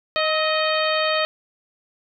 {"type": "harmonic tone with a mistuned harmonic", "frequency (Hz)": 622.3, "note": "D#5", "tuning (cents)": 0, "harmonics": [1, 2, 3, 4, 5, 6, 7], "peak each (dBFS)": [-22, -25, -27, -28, -29, -30, -30], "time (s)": [0.16, 1.25], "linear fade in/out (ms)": 0, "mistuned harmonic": 2, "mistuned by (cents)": 36, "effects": []}